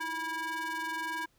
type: ring-modulated tone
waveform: square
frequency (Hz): 327.7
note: E4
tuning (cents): -10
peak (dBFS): -31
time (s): 0-1.26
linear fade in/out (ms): 10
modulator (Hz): 1300
effects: pink hiss -70 dBFS RMS until 1.38 s